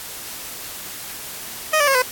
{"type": "tone with pitch steps", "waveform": "15% pulse", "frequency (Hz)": [622.3, 580.6, 541.7, 505.5], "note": ["D#5", "D5", "C#5", "B4"], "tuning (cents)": [0, -20, -40, 40], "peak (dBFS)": -8, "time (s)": [1.73, 2.022], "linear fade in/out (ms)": 5, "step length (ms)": 73, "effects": ["white hiss -33 dBFS RMS until 2.11 s", "AAC 64 kbps"]}